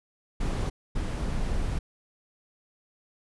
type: noise bursts at uneven times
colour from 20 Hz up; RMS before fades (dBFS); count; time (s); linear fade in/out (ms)
brown; -28; 2; 0.4-0.7 / 0.95-1.79; 10
effects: resampled to 24000 Hz